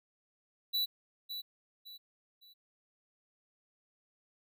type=tone with echo; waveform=square; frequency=3951 Hz; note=B7; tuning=in tune; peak=-30 dBFS; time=0.73-0.86 s; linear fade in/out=20 ms; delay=560 ms; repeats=3; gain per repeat=-9 dB; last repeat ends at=2.54 s; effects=none